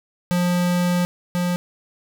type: tone pair in turn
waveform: square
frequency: 177.1 / 177.1 Hz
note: F3 / F3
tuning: +24 / +24 cents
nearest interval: unison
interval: 0 cents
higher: neither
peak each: -18 / -20 dBFS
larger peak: first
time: 0.31-1.05 / 1.35-1.56 s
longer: first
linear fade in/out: 0 ms
effects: none